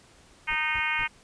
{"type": "harmonic tone", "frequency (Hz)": 308.8, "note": "D#4", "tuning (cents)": -13, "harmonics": [3, 4, 5, 6, 7, 8, 9, 10], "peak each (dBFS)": [-34, -36, -33, -34, -29, -31, -37, -41], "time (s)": [0.47, 1.08], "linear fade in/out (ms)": 20}
{"type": "noise bursts", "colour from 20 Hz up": "brown", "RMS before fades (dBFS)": -40, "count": 3, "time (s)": [0.5, 1.042], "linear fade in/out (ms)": 5, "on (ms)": 54, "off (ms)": 190}
{"effects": ["pink hiss -56 dBFS RMS until 1.23 s", "resampled to 22050 Hz"]}